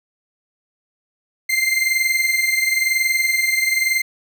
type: tone pair together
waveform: 40% pulse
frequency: 2086 / 2107 Hz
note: C7 / C7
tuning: -6 / +12 cents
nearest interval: unison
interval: 18 cents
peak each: -17 / -20 dBFS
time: 1.49-4.02 s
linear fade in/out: 10 ms
effects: none